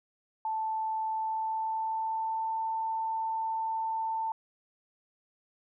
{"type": "tone with pitch glide", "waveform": "sine", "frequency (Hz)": [880, 891.8], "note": ["A5", "A5"], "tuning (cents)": [0, 23], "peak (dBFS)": -29, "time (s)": [0.45, 4.32], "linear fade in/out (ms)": 2, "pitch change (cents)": 23, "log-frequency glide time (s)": [1.08, 2.57], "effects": []}